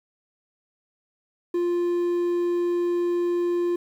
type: tone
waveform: triangle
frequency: 349.2 Hz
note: F4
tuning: in tune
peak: -19 dBFS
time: 1.54-3.76 s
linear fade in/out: 5 ms
effects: 9-bit